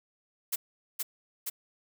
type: noise with echo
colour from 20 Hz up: blue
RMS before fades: -30 dBFS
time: 0.52-0.56 s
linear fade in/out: 10 ms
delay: 470 ms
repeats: 2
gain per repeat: -2 dB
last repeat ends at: 1.5 s
effects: none